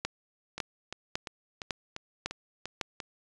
two click trains, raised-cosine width 0.2 ms, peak -20 / -13 dBFS, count 8 / 6, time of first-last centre 0.58-3.002 / 0.05-2.812 s, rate 2.89 / 1.81 Hz, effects resampled to 22050 Hz

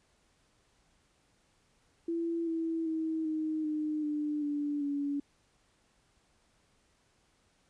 sine tone with pitch steps, 334.9 / 327.3 / 319.8 / 312.5 / 305.3 / 298.4 / 291.5 / 284.9 Hz, E4 / E4 / D#4 / D#4 / D#4 / D4 / D4 / C#4, +27 / -12 / +48 / +8 / -33 / +28 / -13 / +48 cents, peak -30 dBFS, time 2.08-5.2 s, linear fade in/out 5 ms, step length 390 ms, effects pink hiss -70 dBFS RMS until 7.69 s + resampled to 22050 Hz

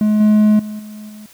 triangle tone with level steps, 212.3 Hz, G#3, 38 cents sharp, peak -9 / -6 / -22 / -28 / -31 dBFS, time 0.01-1.26 s, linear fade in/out 2 ms, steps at 0.2 / 0.59 / 0.79 / 1.09 s, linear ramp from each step 5 ms, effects white hiss -46 dBFS RMS until 1.33 s

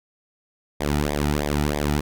sawtooth tone with flanger, 73.42 Hz, D2, in tune, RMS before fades -23 dBFS, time 0.8-2.01 s, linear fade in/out 10 ms, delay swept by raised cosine 0.7 to 1.9 ms, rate 3.1 Hz, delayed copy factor -0.9, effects none

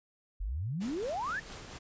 sine exponential sweep, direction up, 40.69 to 1856 Hz, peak -32 dBFS, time 0.4-1.4 s, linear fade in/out 10 ms
pink noise with tremolo, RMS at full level -45 dBFS, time 0.8-1.79 s, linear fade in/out 20 ms, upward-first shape sine, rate 4.4 Hz, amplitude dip 35%
effects resampled to 16000 Hz

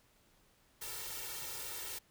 white noise with comb filter, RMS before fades -43 dBFS, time 0.81-1.99 s, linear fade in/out 10 ms, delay 2.2 ms, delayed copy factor +1, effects pink hiss -69 dBFS RMS until 2.1 s

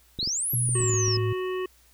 clicks, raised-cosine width 3 ms, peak -24 dBFS, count 11, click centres 0.189 / 0.229 / 0.275 / 0.535 / 0.691 / 0.804 / 0.84 / 0.897 / 0.939 / 1.081 / 1.173 s
sine exponential two-way sweep, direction up then down, 3745 to 11840 to 5050 Hz, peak -25 dBFS, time 0.19-1.17 s, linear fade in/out 5 ms, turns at 0.51 s
sine tone with pitch glide, 123.47 to 108.74 Hz, B2 to A2, 0 to -20 cents, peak -24 dBFS, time 0.53-1.33 s, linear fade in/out 5 ms, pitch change -220 cents, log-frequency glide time 0.73-0.95 s
harmonic tone, 370 Hz, F#4, in tune, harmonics 1 / 3 / 5 / 7 / 8, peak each -27 / -37 / -41 / -44 / -45 dBFS, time 0.75-1.66 s, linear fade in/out 5 ms
effects added 60 Hz sine -60 dBFS peak until 1.93 s + white hiss -60 dBFS RMS until 1.93 s

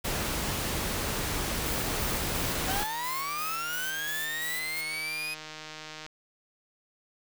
pink noise, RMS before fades -31 dBFS, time 0.04-2.84 s, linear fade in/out 10 ms
violet noise with tremolo, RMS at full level -37 dBFS, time 1.66-4.81 s, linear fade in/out 0 ms, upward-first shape square, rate 2.9 Hz, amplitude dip 50%
click train, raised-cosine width 0.2 ms, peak -24 dBFS, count 555, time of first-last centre 2.49-6.064 s, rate 155 Hz
35% pulse linear sweep, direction up, 740 to 2517 Hz, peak -30 dBFS, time 2.67-5.35 s, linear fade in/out 20 ms
effects none

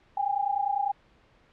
sine tone pair together, 794 / 824 Hz, G5 / G#5, +22 / -14 cents, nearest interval minor second, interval 64 cents, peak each -27 / -28 dBFS, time 0.17-0.92 s, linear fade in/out 5 ms, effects pink hiss -61 dBFS RMS until 1.52 s + low-pass 3000 Hz 12 dB/octave

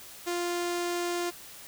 sawtooth tone with low-pass filter, 349.2 Hz, F4, in tune, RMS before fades -31 dBFS, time 0.26-1.31 s, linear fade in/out 20 ms, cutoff 8000 Hz, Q 1.6, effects white hiss -47 dBFS RMS until 1.67 s

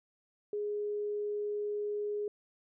sine tone, 415.3 Hz, G#4, in tune, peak -32 dBFS, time 0.53-2.28 s, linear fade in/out 2 ms, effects none

